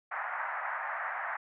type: band-pass noise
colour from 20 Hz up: white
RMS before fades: -36 dBFS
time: 0.11-1.37 s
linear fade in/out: 10 ms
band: 670 to 1900 Hz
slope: 48 dB/octave
effects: none